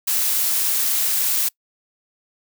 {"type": "noise", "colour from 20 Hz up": "blue", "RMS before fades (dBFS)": -20, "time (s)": [0.07, 1.49], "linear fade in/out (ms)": 10, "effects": ["noise-tail reverb RT60 0.1 s tail -25 dB re dry"]}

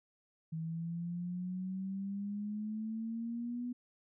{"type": "exponential sweep", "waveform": "sine", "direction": "up", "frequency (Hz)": [159.9, 246.9], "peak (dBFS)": -36, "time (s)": [0.52, 3.73], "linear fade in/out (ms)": 10, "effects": []}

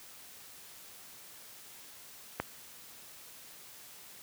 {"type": "click", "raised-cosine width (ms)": 0.5, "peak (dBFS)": -16, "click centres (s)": 2.4, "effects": ["white hiss -52 dBFS RMS until 4.22 s", "high-pass 60 Hz 12 dB/octave"]}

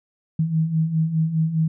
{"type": "beating tone pair", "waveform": "sine", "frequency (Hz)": [156.7, 161.6], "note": ["D#3", "E3"], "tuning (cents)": [13, -34], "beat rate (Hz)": 4.9, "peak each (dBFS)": [-25, -19], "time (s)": [0.39, 1.68], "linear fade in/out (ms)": 5, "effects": []}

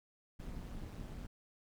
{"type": "noise with amplitude modulation", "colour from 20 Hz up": "brown", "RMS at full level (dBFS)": -42, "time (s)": [0.39, 1.27], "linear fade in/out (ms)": 10, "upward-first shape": "sine", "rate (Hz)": 195, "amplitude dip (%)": 75, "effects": []}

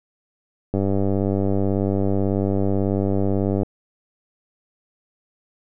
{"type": "click train", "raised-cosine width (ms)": 2, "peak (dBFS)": -9, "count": 285, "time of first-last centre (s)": [0.74, 3.632], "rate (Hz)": 98.2, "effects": []}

